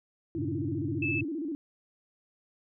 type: tone with vibrato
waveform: sine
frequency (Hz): 307.9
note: D#4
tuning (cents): -18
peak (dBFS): -31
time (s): 0.35-1.55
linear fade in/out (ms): 0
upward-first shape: square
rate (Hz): 15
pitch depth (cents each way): 130
type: chord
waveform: sine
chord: G diminished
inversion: none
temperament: equal with one note detuned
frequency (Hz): 98 / 114.21 / 138.59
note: G2 / Bb2 / Db3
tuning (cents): 0 / -35 / 0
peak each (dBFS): -36 / -39 / -36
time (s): 0.36-1.24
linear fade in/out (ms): 10
type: tone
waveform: sine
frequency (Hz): 2624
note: E7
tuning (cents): -9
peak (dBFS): -29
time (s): 1.02-1.21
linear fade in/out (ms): 5
effects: none